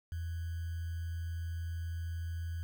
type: tone with sample-and-hold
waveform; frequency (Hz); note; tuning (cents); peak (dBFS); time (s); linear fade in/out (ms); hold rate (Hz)
sine; 83.6; E2; +25; -35; 0.12-2.63; 0; 1575
effects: none

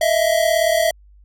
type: tone pair together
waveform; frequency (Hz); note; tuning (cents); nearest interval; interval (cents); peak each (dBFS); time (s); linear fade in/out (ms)
square; 633.3 / 671; D#5 / E5; +30 / +31; minor second; 101; -18; 0.01-0.91; 5
effects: added 50 Hz sine -45 dBFS peak until 1.24 s + AAC 48 kbps

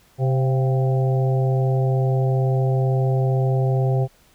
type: harmonic tone with a mistuned harmonic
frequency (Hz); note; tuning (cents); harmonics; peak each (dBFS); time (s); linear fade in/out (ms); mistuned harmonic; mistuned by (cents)
130.81; C3; 0; 1 / 3 / 4 / 5 / 6; -17 / -27 / -29 / -31 / -33; 0.18-4.08; 50; 5; +74
effects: pink hiss -56 dBFS RMS until 4.34 s

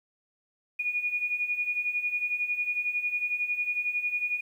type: beating tone pair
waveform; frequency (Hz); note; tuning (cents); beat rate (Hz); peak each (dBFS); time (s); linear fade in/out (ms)
sine; 2443 / 2454; D#7 / D#7; -32 / -25; 11; -33 / -28; 0.79-4.41; 10
effects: 10-bit

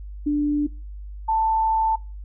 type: tone pair in turn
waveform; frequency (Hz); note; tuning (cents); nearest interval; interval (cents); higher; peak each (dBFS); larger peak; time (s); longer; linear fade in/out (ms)
sine; 293.7 / 886; D4 / A5; 0 / +12; octave + perfect fifth; 1912; second; -18; neither; 0.26-0.67 / 1.28-1.96; second; 10
effects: noise-tail reverb RT60 0.3 s tail -20 dB re dry + added 50 Hz sine -33 dBFS peak until 2.24 s

